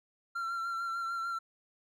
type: tone with vibrato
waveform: triangle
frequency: 1364 Hz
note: F6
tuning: 41 cents flat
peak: -31 dBFS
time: 0.35-1.39 s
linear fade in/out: 10 ms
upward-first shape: sine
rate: 6.7 Hz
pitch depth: 29 cents each way
effects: none